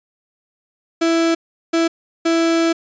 35% pulse tone bursts at uneven times, 331 Hz, E4, 7 cents sharp, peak -12 dBFS, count 3, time 1.01-1.35 / 1.73-1.88 / 2.25-2.73 s, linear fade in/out 10 ms, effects resampled to 16000 Hz

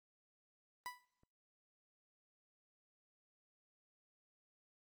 30% pulse tone with exponential decay, 987.8 Hz, B5, in tune, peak -37 dBFS, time 0.86-1.05 s, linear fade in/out 0 ms, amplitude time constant 41 ms, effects noise-tail reverb RT60 0.9 s tail -26 dB re dry + Opus 24 kbps

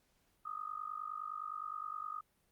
sine tone with amplitude modulation, 1240 Hz, D#6, 6 cents flat, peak -36 dBFS, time 0.45-2.21 s, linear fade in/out 10 ms, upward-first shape sine, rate 49.7 Hz, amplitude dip 90%, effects pink hiss -75 dBFS RMS until 2.51 s + Opus 48 kbps

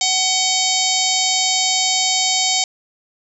harmonic tone with a mistuned harmonic, 750 Hz, F#5, 23 cents sharp, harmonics 1 / 3 / 4 / 5 / 6 / 7 / 8 / 9 / 10, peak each -24 / -24 / -24 / -24 / -24 / -24 / -24 / -24 / -24 dBFS, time 0.01-2.64 s, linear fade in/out 2 ms, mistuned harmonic 4, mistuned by +62 cents, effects none

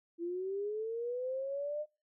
sine linear sweep, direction up, 334.2 to 609 Hz, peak -34 dBFS, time 0.18-1.86 s, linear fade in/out 50 ms, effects noise-tail reverb RT60 0.3 s tail -21 dB re dry

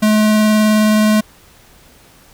square tone with vibrato, 214.1 Hz, A3, 47 cents flat, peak -10 dBFS, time 0.02-1.21 s, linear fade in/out 10 ms, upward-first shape triangle, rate 19 Hz, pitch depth 11 cents each way, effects pink hiss -46 dBFS RMS until 2.33 s

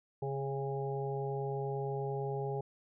harmonic tone with a mistuned harmonic, 137.6 Hz, C#3, 12 cents flat, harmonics 1 / 3 / 4 / 5 / 6, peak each -37 / -37 / -46 / -48 / -42 dBFS, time 0.22-2.61 s, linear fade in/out 5 ms, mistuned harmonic 6, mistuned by -18 cents, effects none

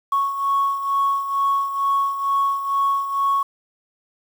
sine beating tone pair, 1106 / 1108.2 Hz, C#6 / C#6, -4 / -1 cents, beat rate 2.2 Hz, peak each -18 / -24 dBFS, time 0.12-3.43 s, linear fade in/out 5 ms, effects tanh soft clip ceiling -12 dBFS + 7-bit

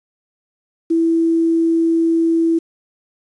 sine tone with quantisation, 330 Hz, E4, 2 cents sharp, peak -12 dBFS, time 0.9-2.59 s, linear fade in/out 10 ms, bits 7, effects resampled to 22050 Hz

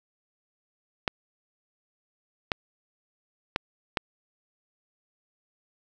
clicks, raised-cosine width 0.3 ms, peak -8 dBFS, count 4, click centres 1.078 / 2.518 / 3.561 / 3.972 s, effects none

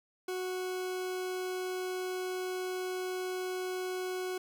40% pulse tone, 368.6 Hz, F#4, 7 cents flat, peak -33 dBFS, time 0.28-4.38 s, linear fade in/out 5 ms, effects none

